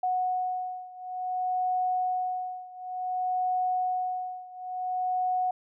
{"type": "beating tone pair", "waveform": "sine", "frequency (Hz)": [735, 735.56], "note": ["F#5", "F#5"], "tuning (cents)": [-12, -10], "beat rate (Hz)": 0.56, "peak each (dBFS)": [-29, -31], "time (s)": [0.03, 5.51], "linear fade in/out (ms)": 5, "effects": []}